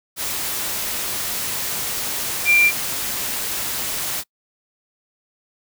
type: tone in noise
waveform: sine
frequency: 2374 Hz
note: D7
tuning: 18 cents sharp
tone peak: -11 dBFS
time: 2.45-2.72 s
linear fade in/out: 50 ms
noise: white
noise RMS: -25 dBFS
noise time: 0.16-4.24 s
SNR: +11 dB
effects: noise-tail reverb RT60 0.1 s tail -25 dB re dry